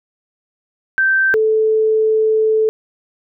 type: tone pair in turn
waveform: sine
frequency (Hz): 1558 / 437.2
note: G6 / A4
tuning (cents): -11 / -11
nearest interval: octave + minor seventh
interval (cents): 2200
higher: first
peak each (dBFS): -11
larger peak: neither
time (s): 0.98-1.34 / 1.34-2.69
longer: second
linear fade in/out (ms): 0
effects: none